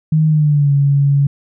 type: tone with pitch glide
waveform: sine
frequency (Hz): 156.3 to 140.87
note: D#3 to C#3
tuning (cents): +8 to +28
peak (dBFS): -9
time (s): 0.12-1.27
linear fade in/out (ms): 5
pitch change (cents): -180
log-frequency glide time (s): 0.27-0.72
effects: none